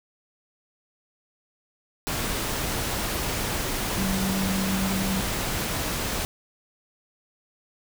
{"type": "tone in noise", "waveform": "sine", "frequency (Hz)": 191.7, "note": "G3", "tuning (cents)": -38, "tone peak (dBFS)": -25, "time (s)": [3.98, 5.2], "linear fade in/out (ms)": 0, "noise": "pink", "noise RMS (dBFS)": -28, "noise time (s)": [2.07, 6.25], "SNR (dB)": 0, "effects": []}